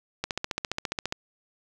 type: click train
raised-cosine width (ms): 0.2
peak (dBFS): -11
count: 14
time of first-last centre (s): 0.24-1.124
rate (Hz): 14.7
effects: none